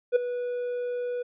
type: tone with ADSR envelope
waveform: triangle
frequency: 489.6 Hz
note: B4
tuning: 15 cents flat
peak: -13 dBFS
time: 0.12-1.23 s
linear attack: 39 ms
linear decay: 9 ms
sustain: -13 dB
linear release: 13 ms
effects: resampled to 8000 Hz